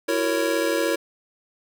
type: chord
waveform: square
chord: F# dominant seventh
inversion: third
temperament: just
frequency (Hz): 333 / 370 / 462.5 / 555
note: E4 / F#4 / A#4 / C#5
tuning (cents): +18 / 0 / -14 / +2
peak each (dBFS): -26 / -32 / -27 / -26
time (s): 0.08-0.96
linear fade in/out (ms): 10
effects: none